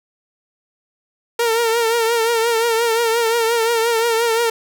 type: tone with vibrato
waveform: sawtooth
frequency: 460 Hz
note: A#4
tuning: 23 cents flat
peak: -11 dBFS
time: 1.39-4.5 s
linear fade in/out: 5 ms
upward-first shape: triangle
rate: 5.7 Hz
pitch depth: 67 cents each way
effects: none